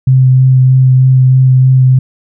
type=tone with vibrato; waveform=sine; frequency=129.9 Hz; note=C3; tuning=12 cents flat; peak=-3 dBFS; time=0.07-1.99 s; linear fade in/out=5 ms; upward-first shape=sine; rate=3.2 Hz; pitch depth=12 cents each way; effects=none